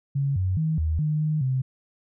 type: tone with pitch steps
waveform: sine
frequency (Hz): 139.1 / 93.1 / 158.3 / 79 / 152.5 / 154 / 130.6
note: C#3 / F#2 / D#3 / D#2 / D#3 / D#3 / C3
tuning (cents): +6 / +11 / +30 / +27 / -34 / -17 / -3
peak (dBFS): -21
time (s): 0.15-1.62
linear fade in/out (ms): 10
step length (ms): 210
effects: none